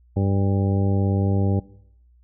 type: harmonic tone with a mistuned harmonic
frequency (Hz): 98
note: G2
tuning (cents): 0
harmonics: 1 / 2 / 3 / 4 / 5 / 6 / 8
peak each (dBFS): -19 / -25 / -29 / -31 / -33 / -35 / -37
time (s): 0.16-1.6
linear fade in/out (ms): 10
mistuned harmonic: 8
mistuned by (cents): +34
effects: noise-tail reverb RT60 0.7 s tail -20 dB re dry + added 60 Hz sine -52 dBFS peak until 2.23 s